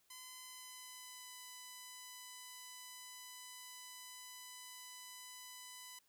5% pulse tone with pitch glide, 1017 to 1000.1 Hz, C6 to B5, -50 to +21 cents, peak -39 dBFS, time 0.1-5.99 s, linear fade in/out 5 ms, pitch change -29 cents, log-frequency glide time 0.44-1.32 s, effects white hiss -75 dBFS RMS until 6.08 s

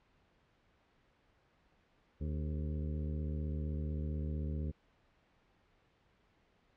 harmonic tone with a mistuned harmonic, 75.7 Hz, D#2, 47 cents flat, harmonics 1 / 2 / 3 / 4 / 5 / 6 / 7, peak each -36 / -41 / -45 / -50 / -52 / -56 / -56 dBFS, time 2.2-4.72 s, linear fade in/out 20 ms, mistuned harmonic 5, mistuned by +74 cents, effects pink hiss -71 dBFS RMS until 6.76 s + low-pass 3000 Hz 12 dB/octave

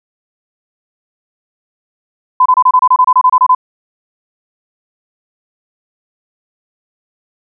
sine tone bursts, 1012 Hz, B5, 42 cents sharp, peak -4 dBFS, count 14, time 2.4-3.549 s, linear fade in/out 5 ms, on 57 ms, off 27 ms, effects none

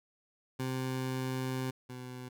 20% pulse tone pair in turn, 129.9 / 126.13 Hz, C3 / B2, -12 / +37 cents, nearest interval minor second, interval 51 cents, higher first, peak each -28 / -37 dBFS, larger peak first, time 0.59-1.71 / 1.89-2.29 s, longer first, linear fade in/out 10 ms, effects none

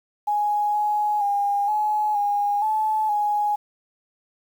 sine tone with pitch steps, 832 / 838 / 810 / 847 / 818 / 865 / 832 Hz, G#5 / G#5 / G#5 / G#5 / G#5 / A5 / G#5, +3 / +15 / -43 / +34 / -26 / -30 / +3 cents, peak -19 dBFS, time 0.27-3.56 s, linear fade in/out 10 ms, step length 470 ms, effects 8-bit

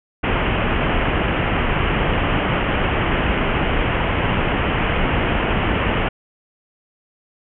pink low-pass noise, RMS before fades -19 dBFS, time 0.23-6.09 s, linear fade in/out 10 ms, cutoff 3100 Hz, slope 96 dB/octave, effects none

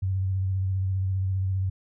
sine tone with vibrato, 95 Hz, F#2, 46 cents sharp, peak -23 dBFS, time 0.02-1.7 s, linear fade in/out 10 ms, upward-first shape sine, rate 15 Hz, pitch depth 30 cents each way, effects none

